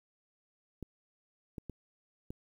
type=clicks; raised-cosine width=3 ms; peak=-28 dBFS; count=4; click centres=0.827 / 1.582 / 1.697 / 2.305 s; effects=10-bit